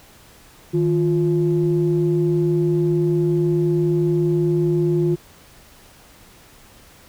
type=tone pair together; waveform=sine; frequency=156.6 / 350.4 Hz; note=D#3 / F4; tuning=+11 / +6 cents; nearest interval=octave + major second; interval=1395 cents; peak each=-18 / -17 dBFS; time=0.73-5.16 s; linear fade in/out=20 ms; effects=tanh soft clip ceiling -9 dBFS + pink hiss -48 dBFS RMS until 7.08 s